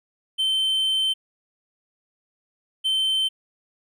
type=tone pair in turn; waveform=triangle; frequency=3094 / 3094 Hz; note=G7 / G7; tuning=-23 / -23 cents; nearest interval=unison; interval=0 cents; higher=neither; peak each=-18 dBFS; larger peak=neither; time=0.38-1.14 / 2.84-3.29 s; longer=first; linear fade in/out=20 ms; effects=none